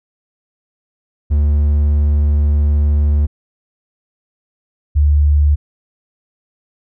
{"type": "tone pair in turn", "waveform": ["triangle", "sine"], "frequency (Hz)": [73.42, 73.42], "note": ["D2", "D2"], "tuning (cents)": [0, 0], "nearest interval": "unison", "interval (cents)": 0, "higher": "neither", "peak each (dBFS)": -8, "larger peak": "neither", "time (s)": [[1.3, 3.27], [4.95, 5.56]], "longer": "first", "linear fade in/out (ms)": 20, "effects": []}